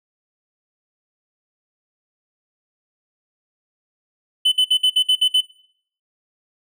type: tone bursts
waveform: triangle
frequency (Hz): 3019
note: F#7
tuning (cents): +34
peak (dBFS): -10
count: 8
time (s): 4.45-5.41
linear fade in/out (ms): 10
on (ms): 71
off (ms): 56
effects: noise-tail reverb RT60 0.6 s tail -19 dB re dry